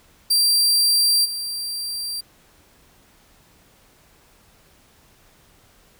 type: tone with level steps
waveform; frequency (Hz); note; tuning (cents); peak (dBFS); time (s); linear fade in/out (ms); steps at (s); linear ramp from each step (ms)
sawtooth; 4715; D8; +6; -12 / -23; 0.3-2.21; 10; 1.24; 20
effects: pink hiss -55 dBFS RMS until 5.99 s